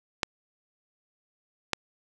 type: clicks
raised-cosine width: 0.2 ms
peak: -7 dBFS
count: 2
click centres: 0.232 / 1.733 s
effects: none